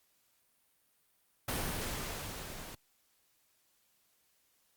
pink noise with level ramp, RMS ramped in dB -34 to -47 dBFS, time 1.48-2.75 s, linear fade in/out 5 ms, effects white hiss -73 dBFS RMS until 4.76 s + Opus 48 kbps

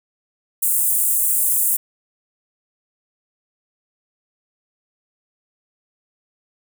pink high-pass noise, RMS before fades -18 dBFS, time 0.62-1.77 s, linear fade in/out 10 ms, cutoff 8200 Hz, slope 48 dB/octave, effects none

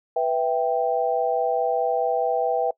sine chord, E minor, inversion second, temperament equal, 493.9 / 659.3 / 784 Hz, B4 / E5 / G5, 0 / 0 / 0 cents, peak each -24 dBFS, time 0.16-2.71 s, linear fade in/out 5 ms, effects noise-tail reverb RT60 0.1 s tail -23 dB re dry

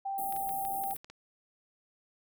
sine tone, 784 Hz, G5, in tune, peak -32 dBFS, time 0.05-0.94 s, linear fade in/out 10 ms
white band-stop noise, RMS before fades -40 dBFS, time 0.18-0.97 s, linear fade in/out 5 ms, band 460 to 9700 Hz, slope 48 dB/octave
clicks, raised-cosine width 0.2 ms, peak -31 dBFS, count 9, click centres 0.325 / 0.364 / 0.492 / 0.651 / 0.838 / 0.91 / 0.963 / 1.045 / 1.1 s
effects none

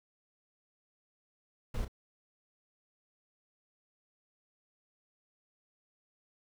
brown noise with echo, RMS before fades -34 dBFS, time 1.74-1.85 s, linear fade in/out 5 ms, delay 31 ms, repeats 1, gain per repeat -10 dB, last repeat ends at 1.881 s, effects none

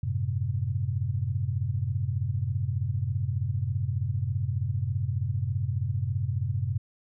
sine chord, F# diminished, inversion none, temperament equal with one note detuned, 92.5 / 107.49 / 130.81 Hz, F#2 / A2 / C3, 0 / -40 / 0 cents, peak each -30 dBFS, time 0.03-6.78 s, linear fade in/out 5 ms, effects none

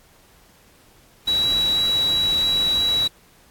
sine tone in noise, 3901 Hz, B7, 22 cents flat, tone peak -17 dBFS, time 1.27-3.08 s, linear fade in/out 10 ms, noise pink, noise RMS -33 dBFS, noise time 1.27-3.08 s, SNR +13 dB, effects pink hiss -54 dBFS RMS until 3.5 s + AAC 64 kbps

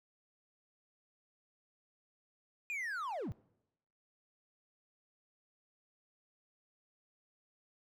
triangle linear sweep, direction down, 2489 to 61.4 Hz, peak -35 dBFS, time 2.7-3.32 s, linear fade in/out 0 ms, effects noise-tail reverb RT60 0.9 s tail -25 dB re dry

